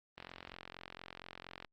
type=click train; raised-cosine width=0.3 ms; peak=-30 dBFS; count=66; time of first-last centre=0.18-1.647 s; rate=44.3 Hz; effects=Opus 32 kbps